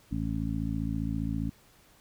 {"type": "harmonic tone", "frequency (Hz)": 55, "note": "A1", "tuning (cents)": 0, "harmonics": [1, 2, 3, 4, 5], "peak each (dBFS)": [-35, -35, -35, -35, -35], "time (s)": [0.11, 1.5], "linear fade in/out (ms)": 10, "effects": ["pink hiss -60 dBFS RMS until 2 s"]}